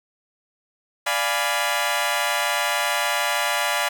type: chord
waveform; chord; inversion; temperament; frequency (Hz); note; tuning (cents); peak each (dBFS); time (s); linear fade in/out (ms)
15% pulse; D diminished seventh; none; equal; 587.3 / 698.5 / 830.6 / 987.8; D5 / F5 / Ab5 / Cb6; 0 / 0 / 0 / 0; -20; 1.06-3.89; 10
effects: none